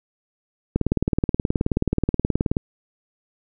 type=click train; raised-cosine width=3 ms; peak=-6 dBFS; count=35; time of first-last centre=0.76-2.569 s; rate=18.8 Hz; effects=none